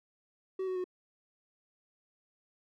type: tone with pitch steps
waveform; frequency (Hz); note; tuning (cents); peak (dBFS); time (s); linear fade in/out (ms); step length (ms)
triangle; 378.6 / 371.7 / 364.9; F#4 / F#4 / F#4; +40 / +8 / -24; -30; 0.59-0.842; 5; 84
effects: none